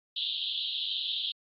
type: band-pass noise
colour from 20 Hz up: white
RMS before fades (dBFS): -33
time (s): 0.16-1.32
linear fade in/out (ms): 5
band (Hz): 3000 to 4000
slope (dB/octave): 96
effects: AAC 32 kbps